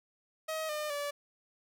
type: tone with pitch steps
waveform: sawtooth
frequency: 633 / 604.4 / 577.1 Hz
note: D#5 / D5 / D5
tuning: +30 / +50 / -30 cents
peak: -30 dBFS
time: 0.48-1.11 s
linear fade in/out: 10 ms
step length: 210 ms
effects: none